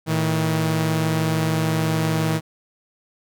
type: tone pair together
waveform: sawtooth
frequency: 112.78 / 159.5 Hz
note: A2 / D#3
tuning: +43 / +43 cents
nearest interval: tritone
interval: 600 cents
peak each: -21 / -16 dBFS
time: 0.06-2.41 s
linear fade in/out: 50 ms
effects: none